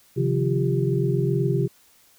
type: tone cluster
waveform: sine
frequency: 134.8 / 157.1 / 176.4 / 349.3 / 396.9 Hz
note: C#3 / D#3 / F3 / F4 / G4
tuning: -48 / +17 / +18 / 0 / +22 cents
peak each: -22 / -29 / -28 / -28 / -26 dBFS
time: 0.16-1.68 s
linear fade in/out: 20 ms
effects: white hiss -57 dBFS RMS until 2.18 s